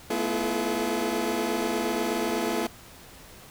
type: tone cluster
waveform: 25% pulse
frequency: 218.5 / 246.7 / 321.5 / 340.8 / 428.5 Hz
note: A3 / B3 / E4 / F4 / A4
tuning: -12 / -2 / -43 / -42 / -46 cents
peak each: -30 / -28 / -33 / -26 / -28 dBFS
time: 0.1-2.67 s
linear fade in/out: 5 ms
effects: pink hiss -48 dBFS RMS until 3.5 s